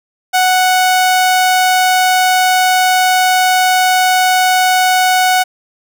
sawtooth tone, 740 Hz, F#5, in tune, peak -5 dBFS, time 0.33-5.44 s, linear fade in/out 20 ms, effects none

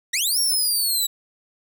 15% pulse linear two-way sweep, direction up then down, 1800 to 5588 to 3862 Hz, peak -13 dBFS, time 0.13-1.07 s, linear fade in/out 10 ms, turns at 0.39 s, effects none

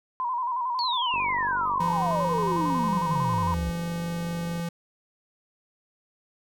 sine tone with vibrato, 987.8 Hz, B5, in tune, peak -25 dBFS, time 0.2-3.54 s, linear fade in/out 0 ms, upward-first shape square, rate 11 Hz, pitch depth 63 cents each way
sine exponential sweep, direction down, 4502 to 65.41 Hz, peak -27 dBFS, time 0.79-3.7 s, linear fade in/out 0 ms
click train, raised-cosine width 2 ms, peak -28 dBFS, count 169, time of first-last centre 1.14-4.597 s, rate 48.6 Hz
square tone, 170 Hz, F3, 46 cents flat, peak -29 dBFS, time 1.8-4.69 s, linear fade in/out 5 ms
effects none

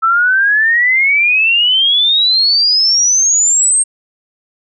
sine exponential sweep, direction up, 1310 to 8590 Hz, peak -8 dBFS, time 0.02-3.84 s, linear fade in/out 20 ms, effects none

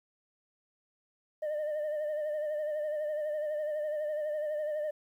sine tone with vibrato, 605 Hz, D#5, 49 cents flat, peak -28 dBFS, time 1.42-4.91 s, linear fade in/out 10 ms, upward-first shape sine, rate 12 Hz, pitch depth 46 cents each way, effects tanh soft clip ceiling -30 dBFS + 11-bit

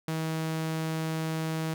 sawtooth tone, 160 Hz, D#3, 49 cents sharp, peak -25 dBFS, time 0.08-1.74 s, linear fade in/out 2 ms, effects none

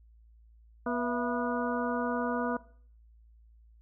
harmonic tone with a mistuned harmonic, 243.8 Hz, B3, 22 cents flat, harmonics 1 / 2 / 3 / 4 / 5 / 6, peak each -32 / -35 / -37 / -38 / -39 / -40 dBFS, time 0.86-2.57 s, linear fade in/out 5 ms, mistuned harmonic 3, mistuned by -140 cents, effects noise-tail reverb RT60 0.5 s tail -18 dB re dry + added 56 Hz sine -55 dBFS peak until 3.81 s

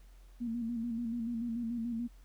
sine tone with vibrato, 233.1 Hz, A#3, in tune, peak -33 dBFS, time 0.4-2.08 s, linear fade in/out 20 ms, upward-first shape square, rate 6.9 Hz, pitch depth 48 cents each way, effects added 44 Hz sine -53 dBFS peak until 2.24 s + pink hiss -68 dBFS RMS until 2.24 s

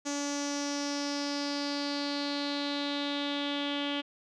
sawtooth tone with low-pass filter sweep, 286.2 Hz, D4, 45 cents flat, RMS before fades -33 dBFS, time 0.05-4.02 s, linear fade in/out 20 ms, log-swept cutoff 6400 to 3200 Hz, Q 5.9, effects none

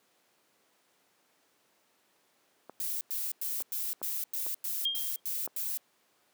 clicks, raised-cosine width 1 ms, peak -29 dBFS, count 5, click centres 2.696 / 3.605 / 4.016 / 4.466 / 5.476 s
violet noise bursts, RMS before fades -34 dBFS, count 10, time 2.8-5.773 s, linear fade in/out 0 ms, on 210 ms, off 97 ms
sine tone with exponential decay, 3215 Hz, G7, 43 cents sharp, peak -24 dBFS, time 4.85-5.2 s, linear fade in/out 5 ms, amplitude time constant 74 ms
effects pink hiss -69 dBFS RMS until 6.33 s + high-pass 300 Hz 12 dB/octave

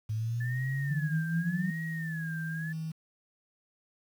sine exponential sweep, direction up, 107 to 190 Hz, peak -29 dBFS, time 0.09-1.71 s, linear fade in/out 10 ms
sine tone with vibrato, 1730 Hz, A6, 30 cents flat, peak -38 dBFS, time 0.4-2.73 s, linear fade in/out 10 ms, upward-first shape sine, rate 0.87 Hz, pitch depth 160 cents each way
sine tone with pitch glide, 162.5 to 160.08 Hz, E3 to D#3, -24 to +50 cents, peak -33 dBFS, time 0.9-2.92 s, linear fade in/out 10 ms, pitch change -26 cents, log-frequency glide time 1.71-2.49 s
effects 9-bit

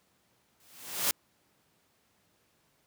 white noise with exponential growth, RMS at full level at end -25 dBFS, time 0.6-1.11 s, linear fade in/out 1 ms, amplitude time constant 110 ms, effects pink hiss -70 dBFS RMS until 2.86 s + high-pass 100 Hz 12 dB/octave

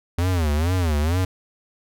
square tone with vibrato, 82.41 Hz, E2, in tune, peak -19 dBFS, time 0.18-1.25 s, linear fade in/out 5 ms, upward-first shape sine, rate 2.2 Hz, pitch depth 210 cents each way, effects none

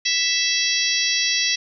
harmonic tone with a mistuned harmonic, 660 Hz, E5, 2 cents sharp, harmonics 3 / 4 / 5 / 6 / 7 / 8 / 9, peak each -26 / -26 / -26 / -26 / -26 / -26 / -26 dBFS, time 0.05-1.56 s, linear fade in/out 10 ms, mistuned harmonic 9, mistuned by -45 cents, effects none

